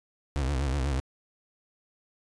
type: tone with vibrato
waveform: 35% pulse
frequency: 68.2 Hz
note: C#2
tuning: 28 cents flat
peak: -24 dBFS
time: 0.36-1 s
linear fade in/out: 0 ms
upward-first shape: sine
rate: 8.1 Hz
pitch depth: 140 cents each way
effects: resampled to 22050 Hz

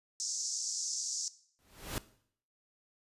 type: band-pass noise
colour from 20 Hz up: pink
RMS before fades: -37 dBFS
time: 0.2-1.28 s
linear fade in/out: 0 ms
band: 5300 to 7300 Hz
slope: 48 dB/octave
type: noise with exponential growth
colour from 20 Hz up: pink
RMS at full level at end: -34 dBFS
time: 1.59-1.98 s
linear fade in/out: 0 ms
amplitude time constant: 84 ms
effects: noise-tail reverb RT60 0.6 s tail -17 dB re dry + resampled to 32000 Hz

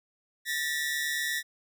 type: tone pair together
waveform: sawtooth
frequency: 1780 / 1928.4 Hz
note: A6 / B6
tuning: +20 / -42 cents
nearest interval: minor second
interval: 138 cents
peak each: -28 dBFS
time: 0.45-1.43 s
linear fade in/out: 50 ms
effects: none

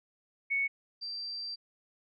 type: tone pair in turn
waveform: sine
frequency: 2217 / 4698 Hz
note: C#7 / D8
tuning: 0 / 0 cents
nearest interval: octave + minor second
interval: 1300 cents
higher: second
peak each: -27 / -36 dBFS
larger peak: first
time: 0.5-0.68 / 1.01-1.56 s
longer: second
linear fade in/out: 20 ms
effects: none

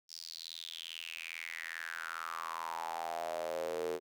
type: tone with high-pass filter sweep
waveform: square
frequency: 41.2 Hz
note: E1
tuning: in tune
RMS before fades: -41 dBFS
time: 0.08-4 s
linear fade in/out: 50 ms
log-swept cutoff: 5200 to 410 Hz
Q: 6.7
effects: none

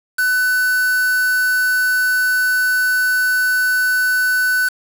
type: tone with quantisation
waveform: triangle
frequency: 1500 Hz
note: F#6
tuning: 23 cents sharp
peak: -12 dBFS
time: 0.18-4.69 s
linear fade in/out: 10 ms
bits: 4
effects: none

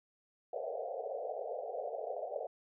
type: band-pass noise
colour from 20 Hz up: pink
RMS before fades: -40 dBFS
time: 0.53-2.47 s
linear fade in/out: 5 ms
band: 440 to 750 Hz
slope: 96 dB/octave
effects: none

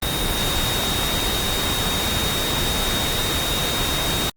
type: tone in noise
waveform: sine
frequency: 3729 Hz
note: A#7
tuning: in tune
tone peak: -25 dBFS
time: 0.02-4.3 s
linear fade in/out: 5 ms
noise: pink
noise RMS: -23 dBFS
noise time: 0.02-4.3 s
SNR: -5 dB
effects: Opus 24 kbps

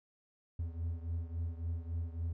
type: beating tone pair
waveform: triangle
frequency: 82.4 / 86 Hz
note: E2 / F2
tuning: 0 / -26 cents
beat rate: 3.6 Hz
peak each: -35 / -39 dBFS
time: 0.59-2.33 s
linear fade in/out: 5 ms
effects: none

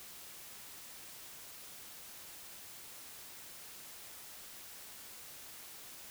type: silence
effects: white hiss -51 dBFS RMS until 6.1 s

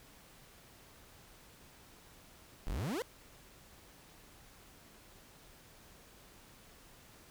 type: exponential sweep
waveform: 40% pulse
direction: up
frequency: 31.58 to 537 Hz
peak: -34 dBFS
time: 2.67-3.02 s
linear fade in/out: 0 ms
effects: pink hiss -59 dBFS RMS until 7.3 s

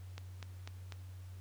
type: click train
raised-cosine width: 0.2 ms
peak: -28 dBFS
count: 4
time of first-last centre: 0.18-0.923 s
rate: 4.04 Hz
effects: added 92 Hz sine -46 dBFS peak until 1.4 s + pink hiss -64 dBFS RMS until 1.4 s

